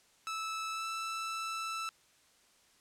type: tone with pitch glide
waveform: sawtooth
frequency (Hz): 1310 to 1322.2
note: E6 to E6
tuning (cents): -11 to +5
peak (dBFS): -32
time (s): 0.27-1.89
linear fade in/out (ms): 0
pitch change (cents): +16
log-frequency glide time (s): 0.71-0.86
effects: white hiss -66 dBFS RMS until 2.8 s + low-pass 9000 Hz 12 dB/octave